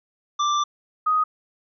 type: tone pair in turn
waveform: square / sine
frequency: 1178 / 1250.1 Hz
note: D6 / D#6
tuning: +5 / +8 cents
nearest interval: minor second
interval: 103 cents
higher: second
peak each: -20 / -17 dBFS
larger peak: second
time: 0.39-0.64 / 1.06-1.24 s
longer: first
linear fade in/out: 10 ms
effects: resampled to 16000 Hz